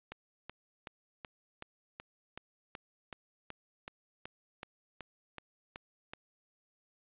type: click train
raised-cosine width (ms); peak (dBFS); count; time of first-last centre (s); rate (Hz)
0.3; -26; 17; 0.12-6.135; 2.66
effects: resampled to 8000 Hz + 11-bit